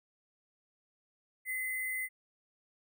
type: tone with sample-and-hold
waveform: sine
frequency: 2041 Hz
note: C7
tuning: 44 cents flat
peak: -33 dBFS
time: 1.45-2.09 s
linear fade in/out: 50 ms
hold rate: 11025 Hz
effects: none